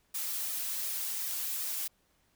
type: noise with flanger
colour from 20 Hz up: blue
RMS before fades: -35 dBFS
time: 0.14-1.88 s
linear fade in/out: 10 ms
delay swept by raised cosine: 1.6 to 6 ms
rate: 2.7 Hz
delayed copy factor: +1
effects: pink hiss -71 dBFS RMS until 2.35 s